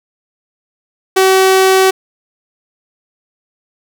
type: tone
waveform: sawtooth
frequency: 380 Hz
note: F#4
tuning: 46 cents sharp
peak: -3 dBFS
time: 1.16-1.91 s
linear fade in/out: 10 ms
effects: none